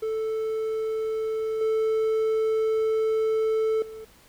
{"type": "tone with level steps", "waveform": "triangle", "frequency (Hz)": 440, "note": "A4", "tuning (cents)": 0, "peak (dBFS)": [-23, -19, -35], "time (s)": [0.02, 4.05], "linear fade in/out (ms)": 10, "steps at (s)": [1.61, 3.82], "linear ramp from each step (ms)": 2, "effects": ["pink hiss -55 dBFS RMS until 4.28 s"]}